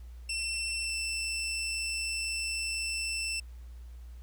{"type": "tone with pitch glide", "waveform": "20% pulse", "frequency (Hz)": [2693, 2674], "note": ["E7", "E7"], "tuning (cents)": [36, 24], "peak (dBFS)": -26, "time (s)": [0.29, 3.4], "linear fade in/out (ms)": 5, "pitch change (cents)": -12, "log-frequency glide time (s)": [0.82, 0.92], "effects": ["added 60 Hz sine -43 dBFS peak until 4.22 s", "pink hiss -65 dBFS RMS until 4.22 s"]}